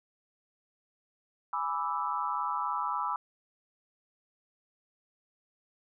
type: chord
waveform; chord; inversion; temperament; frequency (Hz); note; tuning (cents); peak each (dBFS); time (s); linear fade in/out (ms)
sine; E dominant seventh; first; equal; 830.6 / 987.8 / 1174.7 / 1318.5; G#5 / B5 / D6 / E6; 0 / 0 / 0 / 0; -38 / -33 / -35 / -35; 1.53-3.16; 2
effects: none